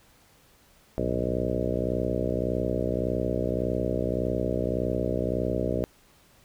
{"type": "harmonic tone with a mistuned harmonic", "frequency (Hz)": 61.74, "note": "B1", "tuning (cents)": 0, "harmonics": [1, 2, 3, 4, 5, 6, 7, 8, 9, 10], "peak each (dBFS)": [-34, -34, -34, -34, -34, -34, -34, -34, -34, -34], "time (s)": [0.98, 5.84], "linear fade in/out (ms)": 0, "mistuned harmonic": 2, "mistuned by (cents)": -110, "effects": ["pink hiss -59 dBFS RMS until 6.44 s"]}